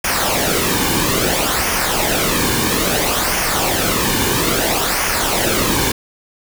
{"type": "noise with flanger", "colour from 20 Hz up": "pink", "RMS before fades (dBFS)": -17, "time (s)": [0.04, 5.92], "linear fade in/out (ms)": 5, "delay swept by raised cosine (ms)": [0.25, 1.55], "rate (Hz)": 0.6, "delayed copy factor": -0.6, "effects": []}